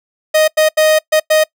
45% pulse tone bursts at uneven times, 622.3 Hz, D#5, in tune, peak -8 dBFS, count 5, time 0.34-0.48 / 0.57-0.69 / 0.77-0.99 / 1.12-1.2 / 1.3-1.44 s, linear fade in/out 10 ms, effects noise-tail reverb RT60 0.1 s tail -23 dB re dry

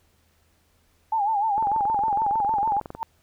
sine tone with vibrato, 847 Hz, G#5, 34 cents sharp, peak -20 dBFS, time 1.12-2.8 s, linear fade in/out 5 ms, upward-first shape sine, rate 6.6 Hz, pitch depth 110 cents each way
click train, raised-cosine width 1 ms, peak -21 dBFS, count 31, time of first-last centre 1.58-2.95 s, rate 21.9 Hz
sine tone with exponential growth, 905 Hz, A5, 48 cents sharp, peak -20 dBFS, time 2.95-3.03 s, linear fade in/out 0 ms, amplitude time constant 16 ms
effects added 81 Hz sine -65 dBFS peak until 3.22 s + pink hiss -65 dBFS RMS until 3.22 s

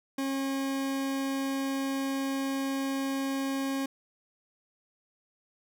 40% pulse tone, 271.4 Hz, C#4, 36 cents flat, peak -28 dBFS, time 0.18-3.86 s, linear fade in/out 5 ms, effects none

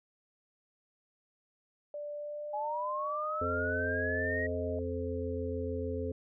sine tone with pitch glide, 588 to 623 Hz, D5 to D#5, +2 to +2 cents, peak -37 dBFS, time 1.94-4.79 s, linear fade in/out 2 ms, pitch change +100 cents, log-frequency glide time 2.14-3.97 s
sine linear sweep, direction up, 825 to 1906 Hz, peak -33 dBFS, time 2.53-4.47 s, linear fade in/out 10 ms
harmonic tone, 86.7 Hz, F2, 12 cents flat, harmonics 1 / 3 / 5 / 6, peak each -37 / -39 / -37 / -40 dBFS, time 3.41-6.12 s, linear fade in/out 5 ms
effects none

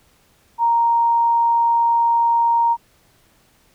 sine tone, 932.3 Hz, A#5, in tune, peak -13 dBFS, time 0.58-2.77 s, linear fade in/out 50 ms, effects pink hiss -57 dBFS RMS until 3.74 s

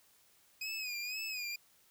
25% pulse tone with vibrato, 2500 Hz, D#7, 8 cents sharp, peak -34 dBFS, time 0.61-1.56 s, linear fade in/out 5 ms, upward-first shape sine, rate 2 Hz, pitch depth 84 cents each way, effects white hiss -67 dBFS RMS until 1.9 s

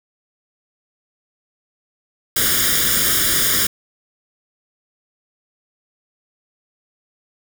white noise with comb filter, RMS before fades -17 dBFS, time 2.36-3.67 s, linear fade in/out 5 ms, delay 0.58 ms, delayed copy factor +0.9, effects none

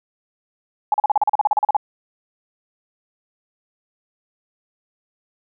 sine tone bursts, 840 Hz, G#5, 19 cents sharp, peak -12 dBFS, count 15, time 0.92-1.767 s, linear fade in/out 2 ms, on 21 ms, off 38 ms, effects none

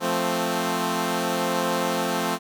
10% pulse chord, F major, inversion none, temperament equal, 174.61 / 220 / 261.6 Hz, F3 / A3 / C4, 0 / 0 / 0 cents, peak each -19 dBFS, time 0-2.39 s, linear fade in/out 50 ms, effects none

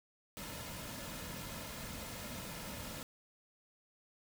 pink noise with comb filter, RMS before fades -45 dBFS, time 0.37-3.03 s, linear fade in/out 0 ms, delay 2.6 ms, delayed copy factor -0.5, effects none

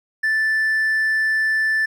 triangle tone, 1760 Hz, A6, in tune, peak -14 dBFS, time 0.23-1.86 s, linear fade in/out 10 ms, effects tanh soft clip ceiling -10 dBFS

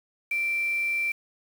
sine tone with quantisation, 2349 Hz, D7, in tune, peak -24 dBFS, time 0.31-1.12 s, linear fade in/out 5 ms, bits 7, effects none

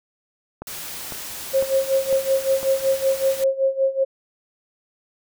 click train, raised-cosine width 1 ms, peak -18 dBFS, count 5, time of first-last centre 0.62-2.63 s, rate 1.99 Hz
white noise, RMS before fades -33 dBFS, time 0.67-3.44 s, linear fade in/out 2 ms
sine tone with tremolo, 537 Hz, C5, 45 cents sharp, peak -14 dBFS, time 1.53-4.05 s, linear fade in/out 20 ms, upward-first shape sine, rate 5.3 Hz, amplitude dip 85%
effects none

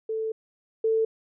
sine tone pair in turn, 441.7 / 444.8 Hz, A4 / A4, +7 / +19 cents, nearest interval unison, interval 12 cents, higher second, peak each -26 / -20 dBFS, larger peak second, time 0.09-0.32 / 0.84-1.05 s, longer first, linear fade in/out 5 ms, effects none

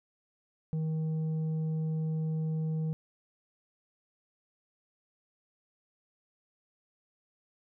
sine tone with tanh clipping, 158.2 Hz, D#3, 29 cents sharp, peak -30 dBFS, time 0.73-2.93 s, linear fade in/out 0 ms, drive 5 dB, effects none

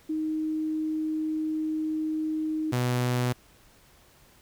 sine / sawtooth tone pair in turn, 312.3 / 123.94 Hz, D#4 / B2, +7 / +7 cents, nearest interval octave + major third, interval 1600 cents, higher first, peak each -26 / -20 dBFS, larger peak second, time 0.09-2.72 / 2.72-3.33 s, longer first, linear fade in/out 10 ms, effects pink hiss -58 dBFS RMS until 4.41 s

